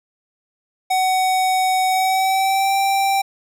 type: tone with pitch glide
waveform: square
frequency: 750 to 783.2 Hz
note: F#5 to G5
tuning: +23 to -2 cents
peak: -16 dBFS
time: 0.9-3.22 s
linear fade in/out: 10 ms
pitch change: +75 cents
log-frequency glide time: 1.9-2.75 s
effects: none